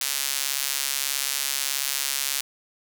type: tone with high-pass filter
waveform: sawtooth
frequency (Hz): 138.4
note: C#3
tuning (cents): -2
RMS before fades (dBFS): -27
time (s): 0.01-2.41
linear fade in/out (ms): 2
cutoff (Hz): 4000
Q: 0.51
effects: none